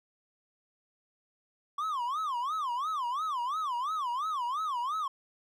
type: tone with vibrato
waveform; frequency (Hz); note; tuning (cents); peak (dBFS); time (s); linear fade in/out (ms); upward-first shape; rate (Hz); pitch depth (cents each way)
triangle; 1108.7; C#6; 0; -28; 1.78-5.08; 5; sine; 2.9; 270
effects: none